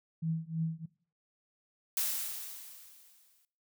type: tone with tremolo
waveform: sine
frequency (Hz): 162.2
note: E3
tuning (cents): -28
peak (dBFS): -28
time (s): 0.22-0.86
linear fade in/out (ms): 10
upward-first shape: triangle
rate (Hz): 3.1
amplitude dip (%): 100
type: noise with exponential decay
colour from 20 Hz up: blue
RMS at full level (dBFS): -30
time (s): 1.97-3.45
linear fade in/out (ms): 1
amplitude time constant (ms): 320
effects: noise-tail reverb RT60 0.5 s tail -21 dB re dry